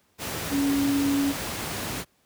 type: tone in noise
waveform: sine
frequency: 280.2 Hz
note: C#4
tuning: 19 cents sharp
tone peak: -21 dBFS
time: 0.5-1.34 s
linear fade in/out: 50 ms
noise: pink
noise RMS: -31 dBFS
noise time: 0.18-2.05 s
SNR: +7 dB
effects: pink hiss -66 dBFS RMS until 2.25 s + high-pass 80 Hz 12 dB/octave